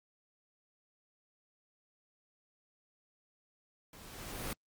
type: noise with level ramp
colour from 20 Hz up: pink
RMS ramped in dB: -55 to -37 dBFS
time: 3.93-4.53 s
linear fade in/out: 2 ms
effects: Opus 48 kbps